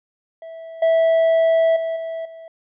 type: tone with level steps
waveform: triangle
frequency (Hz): 655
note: E5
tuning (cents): -11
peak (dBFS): -31 / -11 / -19 / -23 / -34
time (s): 0.42-2.48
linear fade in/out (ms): 2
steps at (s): 0.82 / 1.76 / 1.96 / 2.25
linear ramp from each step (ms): 5
effects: resampled to 8000 Hz